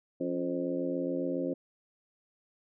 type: harmonic tone with a mistuned harmonic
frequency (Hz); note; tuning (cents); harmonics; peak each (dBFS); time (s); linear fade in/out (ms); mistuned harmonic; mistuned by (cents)
87.31; F2; 0; 2 / 3 / 4 / 5 / 6 / 7; -41 / -33 / -36 / -43 / -35 / -43; 0.2-1.54; 10; 3; +67
effects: none